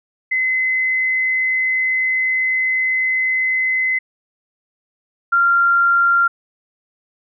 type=tone pair in turn; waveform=sine; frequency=2042 / 1385.1 Hz; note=C7 / F6; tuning=-43 / -15 cents; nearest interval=perfect fifth; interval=672 cents; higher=first; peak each=-15 / -11 dBFS; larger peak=second; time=0.31-3.99 / 5.32-6.28 s; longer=first; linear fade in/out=10 ms; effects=none